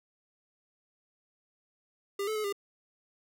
square tone with pitch steps, 400.1 / 434.4 / 427.7 / 401.4 Hz, G4 / A4 / A4 / G4, +35 / -22 / -49 / +41 cents, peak -31 dBFS, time 2.19-2.526 s, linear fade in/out 5 ms, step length 84 ms, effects none

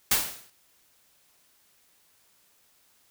white noise with exponential decay, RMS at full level -19 dBFS, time 0.11-0.5 s, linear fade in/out 5 ms, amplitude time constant 83 ms, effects white hiss -64 dBFS RMS until 3.1 s

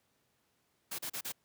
white noise bursts, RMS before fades -39 dBFS, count 4, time 0.91-1.323 s, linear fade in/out 10 ms, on 77 ms, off 35 ms, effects pink hiss -75 dBFS RMS until 1.44 s + high-pass 100 Hz 12 dB/octave

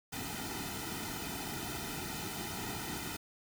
pink noise with comb filter, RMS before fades -40 dBFS, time 0.12-3.17 s, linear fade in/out 10 ms, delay 1.8 ms, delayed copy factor -0.9, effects none

